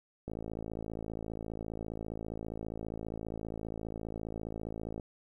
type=click train; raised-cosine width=2 ms; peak=-26 dBFS; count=260; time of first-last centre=0.28-4.998 s; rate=54.9 Hz; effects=11-bit